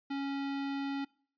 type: tone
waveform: square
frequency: 277.2 Hz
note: C#4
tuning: in tune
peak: -34 dBFS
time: 0.1-1.05 s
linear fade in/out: 10 ms
effects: noise-tail reverb RT60 0.5 s tail -24 dB re dry + resampled to 11025 Hz